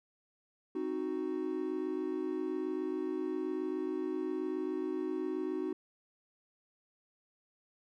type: chord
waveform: triangle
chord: C diminished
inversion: none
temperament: equal with one note detuned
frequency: 263.7 / 311.1 / 370 Hz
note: C4 / Eb4 / Gb4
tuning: +14 / 0 / 0 cents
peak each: -39 / -35 / -34 dBFS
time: 0.75-5.73 s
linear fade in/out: 5 ms
effects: none